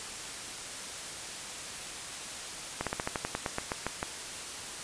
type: slowing click train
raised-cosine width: 0.5 ms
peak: -15 dBFS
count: 13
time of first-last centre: 2.81-4.029 s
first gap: 57 ms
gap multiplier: 1.1
effects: white hiss -40 dBFS RMS until 4.83 s + resampled to 22050 Hz